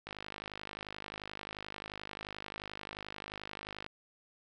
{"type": "click train", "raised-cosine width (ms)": 0.3, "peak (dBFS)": -25, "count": 196, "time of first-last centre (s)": [0.07, 3.864], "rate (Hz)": 51.4, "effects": []}